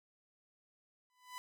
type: tone with exponential growth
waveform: sawtooth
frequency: 999 Hz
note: B5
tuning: 20 cents sharp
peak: -37 dBFS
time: 1.1-1.38 s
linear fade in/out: 0 ms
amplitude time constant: 60 ms
effects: none